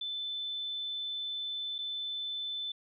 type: tone with dropouts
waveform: sine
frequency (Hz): 3520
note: A7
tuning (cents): 0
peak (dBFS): -34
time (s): 0.01-2.72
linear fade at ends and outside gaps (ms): 5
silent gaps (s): 1.783-1.787
effects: none